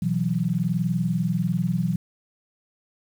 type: chord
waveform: sine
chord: B suspended fourth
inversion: none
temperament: equal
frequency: 123.47 / 164.81 / 185 Hz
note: B2 / E3 / F#3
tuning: 0 / 0 / 0 cents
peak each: -28 / -24 / -25 dBFS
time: 0.02-1.96 s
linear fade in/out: 5 ms
effects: 8-bit